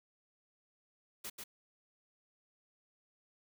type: noise with echo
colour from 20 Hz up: white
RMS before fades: -43 dBFS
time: 1.24-1.3 s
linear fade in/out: 10 ms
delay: 140 ms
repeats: 1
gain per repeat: -3 dB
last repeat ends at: 1.44 s
effects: none